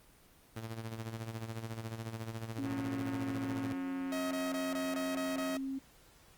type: tone with tremolo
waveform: sawtooth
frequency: 112.8 Hz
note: A2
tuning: 44 cents sharp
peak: -33 dBFS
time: 0.56-3.73 s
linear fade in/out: 5 ms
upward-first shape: sine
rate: 14 Hz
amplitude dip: 65%
type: tone with pitch glide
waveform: sine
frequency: 274.8 to 268.7 Hz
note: C#4 to C4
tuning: -15 to +46 cents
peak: -35 dBFS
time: 2.58-5.79 s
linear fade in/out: 10 ms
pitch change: -39 cents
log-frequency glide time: 2.79-4.45 s
type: click train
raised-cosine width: 0.5 ms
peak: -33 dBFS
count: 525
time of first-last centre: 2.66-5.555 s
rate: 181 Hz
type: tone bursts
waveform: sawtooth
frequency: 635 Hz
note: D#5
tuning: 35 cents sharp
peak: -33 dBFS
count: 7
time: 4.12-5.57 s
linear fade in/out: 2 ms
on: 190 ms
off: 20 ms
effects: pink hiss -62 dBFS RMS until 6.37 s + Opus 24 kbps